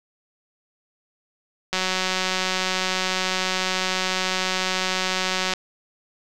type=click train; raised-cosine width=0.2 ms; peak=-6 dBFS; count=709; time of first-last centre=1.73-5.536 s; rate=186 Hz; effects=none